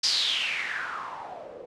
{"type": "noise with low-pass filter sweep", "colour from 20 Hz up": "blue", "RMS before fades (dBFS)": -30, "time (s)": [0.03, 1.66], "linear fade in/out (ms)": 10, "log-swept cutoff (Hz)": [5100, 440], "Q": 5.7, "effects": ["low-pass 9000 Hz 12 dB/octave"]}